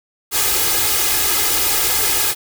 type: noise with comb filter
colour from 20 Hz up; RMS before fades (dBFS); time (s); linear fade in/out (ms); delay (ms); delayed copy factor
white; -17; 0.31-2.35; 50; 2.4; +0.9
effects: none